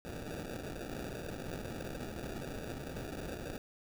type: noise with sample-and-hold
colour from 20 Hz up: violet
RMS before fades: -42 dBFS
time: 0.05-3.58 s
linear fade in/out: 0 ms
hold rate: 1050 Hz
effects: none